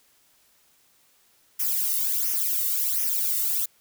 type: noise with flanger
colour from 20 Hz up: violet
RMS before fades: -25 dBFS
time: 1.59-3.66 s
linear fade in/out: 10 ms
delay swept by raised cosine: 0.24 to 1.24 ms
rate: 1.4 Hz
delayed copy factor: -0.9
effects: white hiss -62 dBFS RMS until 3.8 s